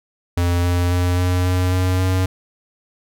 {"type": "tone with pitch steps", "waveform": "square", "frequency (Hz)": [87.3, 88.21, 89.13, 90.07, 91.01, 91.96, 92.92], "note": ["F2", "F2", "F2", "F#2", "F#2", "F#2", "F#2"], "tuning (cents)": [0, 18, 36, -46, -28, -10, 8], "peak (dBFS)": -16, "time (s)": [0.37, 2.26], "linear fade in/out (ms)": 5, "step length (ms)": 270, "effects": []}